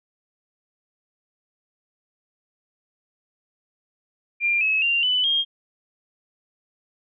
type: tone with pitch steps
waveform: sine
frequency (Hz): 2391 / 2577 / 2778 / 2995 / 3229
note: D7 / E7 / F7 / F#7 / G#7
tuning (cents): +30 / -40 / -10 / +20 / -49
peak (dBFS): -18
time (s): 4.4-5.45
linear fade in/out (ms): 50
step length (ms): 210
effects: none